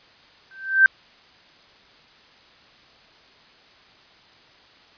sine tone with exponential growth, 1559 Hz, G6, 10 cents flat, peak -7 dBFS, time 0.51-0.86 s, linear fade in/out 1 ms, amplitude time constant 76 ms, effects white hiss -52 dBFS RMS until 4.97 s + resampled to 11025 Hz

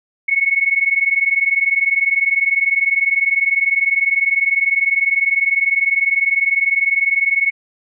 sine tone pair together, 2193 / 2213 Hz, C#7 / C#7, -19 / -3 cents, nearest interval unison, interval 16 cents, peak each -16 dBFS, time 0.28-7.51 s, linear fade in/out 10 ms, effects none

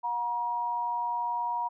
sine tone pair together, 721.8 / 953 Hz, F#5 / A#5, -43 / +38 cents, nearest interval perfect fourth, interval 481 cents, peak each -37 / -28 dBFS, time 0.03-1.69 s, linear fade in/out 20 ms, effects none

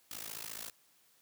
white noise with amplitude modulation, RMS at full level -40 dBFS, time 0.11-0.7 s, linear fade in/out 2 ms, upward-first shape sine, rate 54.6 Hz, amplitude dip 95%, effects white hiss -68 dBFS RMS until 1.21 s + high-pass 80 Hz 12 dB/octave

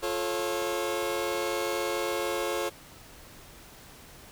sawtooth chord, F augmented, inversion none, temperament just, 349.2 / 436.5 / 545.7 Hz, F4 / A4 / C#5, 0 / -14 / -27 cents, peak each -29 / -29 / -28 dBFS, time 0.02-2.7 s, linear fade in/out 20 ms, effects pink hiss -50 dBFS RMS until 4.31 s

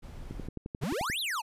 brown noise, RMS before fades -42 dBFS, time 0.02-0.49 s, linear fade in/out 20 ms
click train, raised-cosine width 3 ms, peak -24 dBFS, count 10, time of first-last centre 0.31-1.099 s, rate 11.4 Hz
square exponential two-way sweep, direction up then down, 116.2 to 4186 to 799 Hz, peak -31 dBFS, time 0.81-1.42 s, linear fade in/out 20 ms, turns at 1.2 s
effects resampled to 32000 Hz

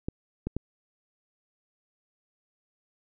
clicks, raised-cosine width 3 ms, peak -17 dBFS, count 3, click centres 0.085 / 0.47 / 0.566 s, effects none

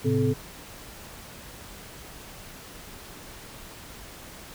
sine tone cluster, 109.7 / 133.6 / 256.2 / 431.9 Hz, A2 / C3 / C4 / A4, -5 / +36 / -36 / -32 cents, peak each -26 dBFS, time 0.04-0.34 s, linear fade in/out 20 ms, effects pink hiss -44 dBFS RMS until 4.54 s

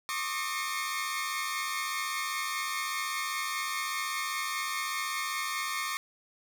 sawtooth tone cluster, 1081 / 1177 / 1253 / 1828 / 2167 Hz, C#6 / D6 / D#6 / A#6 / C#7, -44 / +3 / +12 / -34 / -40 cents, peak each -34 / -33 / -37 / -35 / -34 dBFS, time 0.09-5.97 s, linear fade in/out 0 ms, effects none

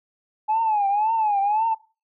sine tone with vibrato, 847 Hz, G#5, 34 cents sharp, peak -17 dBFS, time 0.48-1.75 s, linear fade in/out 20 ms, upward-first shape triangle, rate 1.9 Hz, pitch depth 140 cents each way, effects noise-tail reverb RT60 0.3 s tail -18 dB re dry + tanh soft clip ceiling -14 dBFS

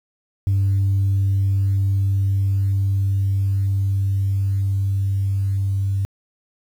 sine tone with level ramp, 98 Hz, G2, in tune, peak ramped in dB -13 to -17 dBFS, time 0.47-6.05 s, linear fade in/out 0 ms, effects tanh soft clip ceiling -13 dBFS + 8-bit

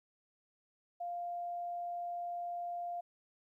sine tone, 698.5 Hz, F5, in tune, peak -37 dBFS, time 1-3.01 s, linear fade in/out 10 ms, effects 13-bit

